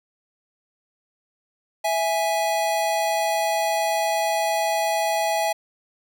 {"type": "tone pair together", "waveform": "square", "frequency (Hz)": [659.3, 830.7], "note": ["E5", "G#5"], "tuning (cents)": [0, 0], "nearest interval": "major third", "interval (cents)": 400, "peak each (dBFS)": -24, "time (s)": [1.84, 5.53], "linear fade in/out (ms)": 10, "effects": []}